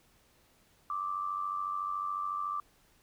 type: tone with amplitude modulation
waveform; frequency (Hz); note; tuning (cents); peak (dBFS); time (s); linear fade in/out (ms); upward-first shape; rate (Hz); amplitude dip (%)
sine; 1174.7; D6; 0; -29; 0.9-2.6; 2; sine; 93.9; 65
effects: pink hiss -66 dBFS RMS until 3.02 s